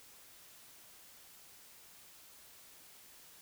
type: silence
effects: white hiss -58 dBFS RMS until 3.41 s